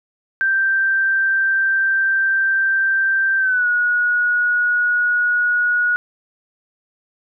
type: tone with pitch glide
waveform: sine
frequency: 1568 to 1454.6 Hz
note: G6 to F#6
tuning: 0 to -30 cents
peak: -14 dBFS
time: 0.41-5.96 s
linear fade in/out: 0 ms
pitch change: -130 cents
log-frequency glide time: 3.38-3.67 s
effects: none